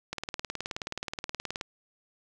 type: click train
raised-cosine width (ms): 0.2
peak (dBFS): -16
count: 29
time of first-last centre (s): 0.13-1.611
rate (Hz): 18.9
effects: none